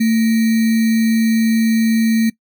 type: tone with sample-and-hold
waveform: sine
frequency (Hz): 224.4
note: A3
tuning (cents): +34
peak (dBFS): -11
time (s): 0-2.3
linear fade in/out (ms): 10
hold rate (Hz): 2100
effects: noise-tail reverb RT60 0.1 s tail -21 dB re dry